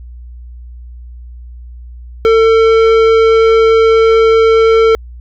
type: tone with tanh clipping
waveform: triangle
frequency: 449.2 Hz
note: A4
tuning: 36 cents sharp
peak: -7 dBFS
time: 2.25-4.95 s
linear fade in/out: 0 ms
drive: 18 dB
effects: added 60 Hz sine -28 dBFS peak until 5.2 s